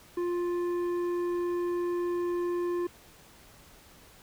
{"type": "tone with tanh clipping", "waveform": "sine", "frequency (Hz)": 350.4, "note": "F4", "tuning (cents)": 6, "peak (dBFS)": -29, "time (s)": [0.17, 2.87], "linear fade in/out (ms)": 5, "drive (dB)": 9, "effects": ["pink hiss -55 dBFS RMS until 4.22 s"]}